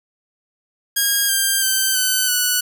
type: tone with pitch steps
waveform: 5% pulse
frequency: 1630 / 1590.9 / 1552.8 / 1515.6 / 1479.3 Hz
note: G#6 / G6 / G6 / F#6 / F#6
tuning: -33 / +25 / -17 / +41 / -1 cents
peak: -5 dBFS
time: 0.96-2.61 s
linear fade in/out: 10 ms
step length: 330 ms
effects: none